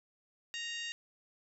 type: harmonic tone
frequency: 932.3 Hz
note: A#5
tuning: in tune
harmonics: 2 / 3 / 4 / 5 / 6 / 7 / 8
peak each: -43 / -41 / -45 / -50 / -53 / -51 / -52 dBFS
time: 0.54-0.92 s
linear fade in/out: 0 ms
effects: none